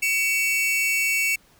45% pulse tone pair together, 2250 / 2676 Hz, C#7 / E7, +25 / +25 cents, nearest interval minor third, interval 300 cents, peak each -22 / -24 dBFS, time 0.02-1.36 s, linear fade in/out 10 ms, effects pink hiss -57 dBFS RMS until 1.59 s

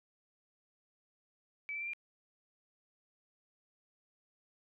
sine tone with pitch steps, 2300 / 2329 / 2359 / 2389 Hz, D7 / D7 / D7 / D7, -37 / -15 / +7 / +29 cents, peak -37 dBFS, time 1.69-1.934 s, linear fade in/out 0 ms, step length 61 ms, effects none

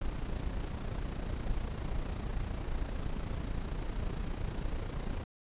brown noise with amplitude modulation, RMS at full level -33 dBFS, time 0.01-5.24 s, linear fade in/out 5 ms, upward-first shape sine, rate 28.9 Hz, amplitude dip 55%, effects resampled to 8000 Hz

